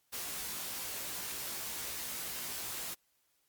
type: noise with comb filter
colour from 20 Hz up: white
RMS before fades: -40 dBFS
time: 0.12-2.95 s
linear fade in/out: 20 ms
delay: 17 ms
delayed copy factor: +0.75
effects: white hiss -75 dBFS RMS until 3.48 s + Opus 48 kbps